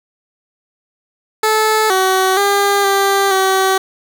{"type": "tone with pitch steps", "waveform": "15% pulse", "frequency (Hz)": [434.7, 377.4, 401.8, 394.5, 381.7], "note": ["A4", "F#4", "G4", "G4", "G4"], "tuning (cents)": [-21, 34, 43, 11, -46], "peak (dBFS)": -5, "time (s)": [1.43, 3.78], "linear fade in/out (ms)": 5, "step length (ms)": 470, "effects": []}